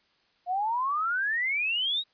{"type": "exponential sweep", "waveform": "sine", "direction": "up", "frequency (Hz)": [698.5, 3865], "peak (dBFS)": -25, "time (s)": [0.46, 2.04], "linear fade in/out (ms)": 50, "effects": ["white hiss -67 dBFS RMS until 2.13 s", "resampled to 11025 Hz"]}